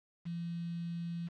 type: tone with quantisation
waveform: sine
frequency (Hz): 170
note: F3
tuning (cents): -46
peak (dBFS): -36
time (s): 0.25-1.29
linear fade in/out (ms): 20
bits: 9
effects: low-pass 4000 Hz 12 dB/octave